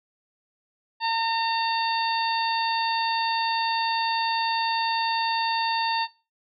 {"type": "harmonic tone", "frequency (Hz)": 910, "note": "A#5", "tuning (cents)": -42, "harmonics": [1, 2, 3, 4, 5], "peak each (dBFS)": [-23, -32, -32, -34, -31], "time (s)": [1, 6.08], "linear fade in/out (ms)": 50, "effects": ["noise-tail reverb RT60 0.3 s tail -20 dB re dry", "AAC 64 kbps"]}